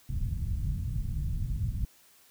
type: low-pass noise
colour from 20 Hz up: pink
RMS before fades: -31 dBFS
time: 0.09-1.85 s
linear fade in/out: 2 ms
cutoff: 150 Hz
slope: 24 dB/octave
effects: white hiss -60 dBFS RMS until 2.3 s